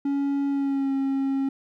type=tone with pitch glide; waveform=triangle; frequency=280 to 271.4 Hz; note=C#4 to C#4; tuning=+18 to -36 cents; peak=-20 dBFS; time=0.05-1.49 s; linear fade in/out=5 ms; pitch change=-54 cents; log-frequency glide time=0.49-0.93 s; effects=none